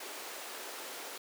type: high-pass noise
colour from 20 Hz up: pink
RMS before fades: -44 dBFS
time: 0-1.18 s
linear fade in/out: 5 ms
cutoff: 360 Hz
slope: 24 dB/octave
effects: none